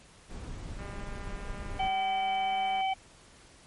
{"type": "noise", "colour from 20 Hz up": "brown", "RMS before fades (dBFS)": -39, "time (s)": [0.29, 1.89], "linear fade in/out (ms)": 20}
{"type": "click train", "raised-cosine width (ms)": 0.5, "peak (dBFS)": -32, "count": 407, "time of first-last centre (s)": [0.79, 2.81], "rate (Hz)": 201}
{"type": "harmonic tone", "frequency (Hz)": 766, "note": "G5", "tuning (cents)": -40, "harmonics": [1, 3, 4], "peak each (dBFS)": [-27, -37, -39], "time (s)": [1.79, 2.94], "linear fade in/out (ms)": 10}
{"effects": ["pink hiss -56 dBFS RMS until 3.66 s", "MP3 48 kbps"]}